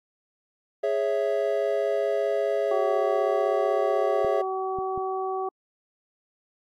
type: chord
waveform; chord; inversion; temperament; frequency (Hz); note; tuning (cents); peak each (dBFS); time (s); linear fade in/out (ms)
triangle; C# minor; second; equal; 415.3 / 554.4 / 659.3; G#4 / C#5 / E5; 0 / 0 / 0; -25; 0.83-4.42; 10
type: harmonic tone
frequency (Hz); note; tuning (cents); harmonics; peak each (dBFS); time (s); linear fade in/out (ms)
379.3; F#4; +43; 1 / 2 / 3; -29 / -30 / -34; 2.71-5.49; 5
type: clicks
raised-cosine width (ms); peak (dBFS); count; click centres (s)
3; -26; 3; 4.247 / 4.787 / 4.977
effects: AAC 64 kbps